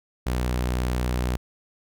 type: tone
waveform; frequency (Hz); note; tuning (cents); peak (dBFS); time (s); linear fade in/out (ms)
sawtooth; 61.74; B1; 0; -19; 0.26-1.37; 10
effects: none